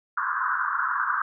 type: band-pass noise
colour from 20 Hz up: white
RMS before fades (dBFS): -26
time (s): 0.17-1.22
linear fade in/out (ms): 5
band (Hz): 1000 to 1600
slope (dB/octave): 96
effects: none